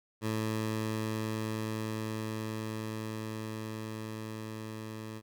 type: tone with level ramp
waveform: 15% pulse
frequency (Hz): 109.6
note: A2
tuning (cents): -6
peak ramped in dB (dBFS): -24 to -34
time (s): 0.21-5.22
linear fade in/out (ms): 50
effects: none